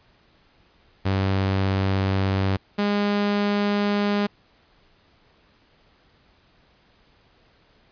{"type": "tone pair in turn", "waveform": "sawtooth", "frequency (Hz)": [96.5, 204.5], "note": ["G2", "G#3"], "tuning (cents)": [-27, -26], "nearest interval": "octave + minor second", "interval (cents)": 1301, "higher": "second", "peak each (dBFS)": -16, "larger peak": "neither", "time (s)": [[1.05, 2.57], [2.78, 4.27]], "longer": "first", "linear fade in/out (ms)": 10, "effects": ["pink hiss -59 dBFS RMS until 7.91 s", "resampled to 11025 Hz"]}